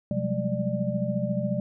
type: tone cluster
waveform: sine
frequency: 127.9 / 179.4 / 193.6 / 207.7 / 592 Hz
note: C3 / F3 / G3 / G#3 / D5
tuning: -39 / +47 / -21 / 0 / +14 cents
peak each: -31 dBFS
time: 0.11-1.6 s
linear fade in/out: 2 ms
effects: none